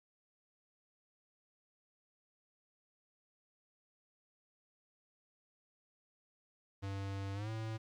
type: tone with pitch glide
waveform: square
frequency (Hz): 98.2 to 110.86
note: G2 to A2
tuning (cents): +4 to +13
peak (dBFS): -39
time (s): 6.82-7.78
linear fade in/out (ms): 20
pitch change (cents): +209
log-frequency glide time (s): 7.34-7.5
effects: low-pass 6000 Hz 12 dB/octave + 12-bit